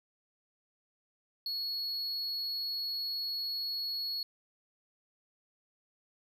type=tone; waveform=triangle; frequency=4353 Hz; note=C#8; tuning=32 cents flat; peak=-32 dBFS; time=1.46-4.23 s; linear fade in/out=2 ms; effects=none